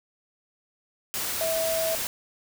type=tone in noise; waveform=sine; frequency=650 Hz; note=E5; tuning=24 cents flat; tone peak=-25 dBFS; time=1.41-1.95 s; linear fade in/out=0 ms; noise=white; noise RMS=-30 dBFS; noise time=1.14-2.07 s; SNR=+2 dB; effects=none